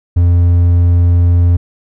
triangle tone, 87 Hz, F2, 6 cents flat, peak -4 dBFS, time 0.16-1.57 s, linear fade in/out 10 ms, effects none

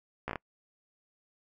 slowing click train, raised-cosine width 0.5 ms, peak -19 dBFS, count 5, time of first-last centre 0.28-0.357 s, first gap 14 ms, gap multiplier 1.22, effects noise-tail reverb RT60 0.1 s tail -26 dB re dry

